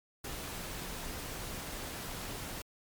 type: noise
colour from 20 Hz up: pink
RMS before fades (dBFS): -41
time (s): 0.24-2.62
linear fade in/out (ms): 5
effects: MP3 96 kbps